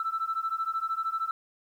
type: beating tone pair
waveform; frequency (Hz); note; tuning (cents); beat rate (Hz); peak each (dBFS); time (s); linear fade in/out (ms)
sine; 1318.5 / 1331.5; E6 / E6; 0 / +17; 13; -30; 0-1.31; 2
effects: tanh soft clip ceiling -22 dBFS + 10-bit